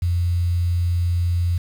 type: tone with quantisation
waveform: sine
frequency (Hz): 87.1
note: F2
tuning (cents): -4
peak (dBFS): -17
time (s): 0.02-1.58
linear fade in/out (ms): 5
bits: 7
effects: none